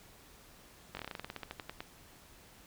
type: slowing click train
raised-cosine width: 0.3 ms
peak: -24 dBFS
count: 17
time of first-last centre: 0.95-1.805 s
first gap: 20 ms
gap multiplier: 1.12
effects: pink hiss -58 dBFS RMS until 2.66 s